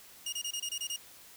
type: tone bursts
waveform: 20% pulse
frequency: 2853 Hz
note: F7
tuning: 36 cents sharp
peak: -29 dBFS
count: 8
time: 0.26-0.963 s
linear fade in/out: 5 ms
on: 66 ms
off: 25 ms
effects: white hiss -54 dBFS RMS until 1.36 s